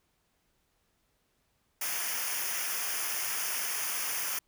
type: noise with comb filter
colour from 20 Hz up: white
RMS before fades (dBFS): -33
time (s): 1.81-4.39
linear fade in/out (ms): 5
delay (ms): 0.25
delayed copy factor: -0.8
effects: pink hiss -74 dBFS RMS until 4.47 s